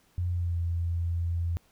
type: tone with pitch glide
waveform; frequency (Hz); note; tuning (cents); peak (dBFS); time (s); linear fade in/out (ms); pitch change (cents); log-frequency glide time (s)
sine; 88.6 to 85.14; F2 to F2; +25 to -44; -26; 0.18-1.57; 0; -69; 0.28-0.58
effects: pink hiss -65 dBFS RMS until 1.71 s